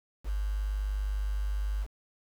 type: tone with quantisation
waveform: sine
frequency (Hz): 50.4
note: G1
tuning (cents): +49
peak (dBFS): -28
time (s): 0.24-1.87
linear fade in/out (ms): 50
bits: 8
effects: none